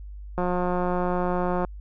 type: click train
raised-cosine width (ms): 1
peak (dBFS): -13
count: 228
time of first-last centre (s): 0.38-1.648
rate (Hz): 179
effects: added 50 Hz sine -36 dBFS peak until 1.8 s